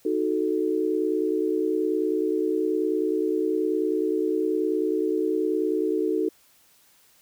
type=chord; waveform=sine; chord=D# diminished; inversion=none; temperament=equal; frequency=311.1 / 370 / 440 Hz; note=D#4 / F#4 / A4; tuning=0 / 0 / 0 cents; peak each=-26 dBFS; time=0.05-6.29 s; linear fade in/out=5 ms; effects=white hiss -59 dBFS RMS until 7.21 s